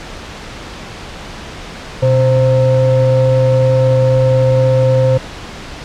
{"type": "ring-modulated tone", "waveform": "triangle", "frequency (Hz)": 199.1, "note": "G3", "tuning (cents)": 27, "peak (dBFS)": -3, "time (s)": [2.02, 5.18], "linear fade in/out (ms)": 10, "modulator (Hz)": 324, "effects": ["pink hiss -29 dBFS RMS until 5.84 s", "low-pass 5000 Hz 12 dB/octave"]}